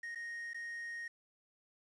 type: tone with dropouts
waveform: triangle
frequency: 1864.7 Hz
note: A#6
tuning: in tune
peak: -39 dBFS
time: 0.03-1.08 s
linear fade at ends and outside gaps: 5 ms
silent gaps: 0.149-0.156 / 0.534-0.544 s
effects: resampled to 22050 Hz + 11-bit